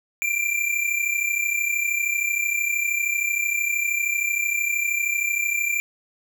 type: tone pair together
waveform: square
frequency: 2346 / 2379 Hz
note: D7 / D7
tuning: -2 / +22 cents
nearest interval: unison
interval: 24 cents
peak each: -26 / -24 dBFS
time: 0.22-5.8 s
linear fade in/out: 0 ms
effects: none